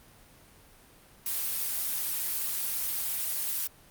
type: noise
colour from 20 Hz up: blue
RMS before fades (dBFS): -31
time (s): 1.26-3.67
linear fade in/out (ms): 2
effects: pink hiss -56 dBFS RMS until 3.9 s + Opus 32 kbps